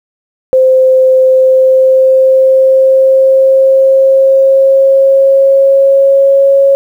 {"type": "tone with pitch glide", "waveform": "sine", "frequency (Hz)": [520, 550], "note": ["C5", "C#5"], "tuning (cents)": [-11, -14], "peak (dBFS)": -3, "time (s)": [0.53, 6.75], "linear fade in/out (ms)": 0, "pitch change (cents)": 97, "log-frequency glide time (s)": [1.23, 6.5], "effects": ["7-bit"]}